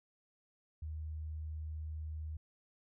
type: tone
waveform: sine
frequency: 77.78 Hz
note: D#2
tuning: in tune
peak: -39 dBFS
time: 0.82-2.37 s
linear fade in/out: 5 ms
effects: none